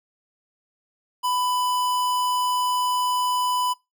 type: tone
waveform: square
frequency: 996 Hz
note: B5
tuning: 14 cents sharp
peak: -22 dBFS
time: 1.23-3.74 s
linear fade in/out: 20 ms
effects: noise-tail reverb RT60 0.2 s tail -22 dB re dry